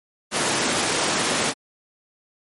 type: high-pass noise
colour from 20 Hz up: pink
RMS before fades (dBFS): -22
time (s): 0.31-1.54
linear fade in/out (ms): 50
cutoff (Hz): 240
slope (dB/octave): 12
effects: MP3 48 kbps